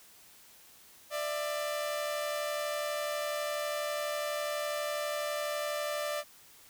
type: tone pair together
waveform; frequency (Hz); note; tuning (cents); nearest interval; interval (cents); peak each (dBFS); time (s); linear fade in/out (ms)
sawtooth; 593 / 665.1; D5 / E5; +17 / +15; major second; 198; -29 / -36; 1.1-6.24; 50
effects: white hiss -57 dBFS RMS until 6.69 s